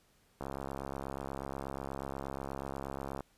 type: click train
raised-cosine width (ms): 1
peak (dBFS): -25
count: 192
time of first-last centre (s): 0.41-3.206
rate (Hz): 68.3
effects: pink hiss -69 dBFS RMS until 3.37 s + resampled to 32000 Hz